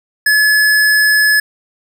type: tone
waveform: square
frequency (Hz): 1710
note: A6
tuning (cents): -50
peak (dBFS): -9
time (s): 0.26-1.4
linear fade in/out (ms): 5
effects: none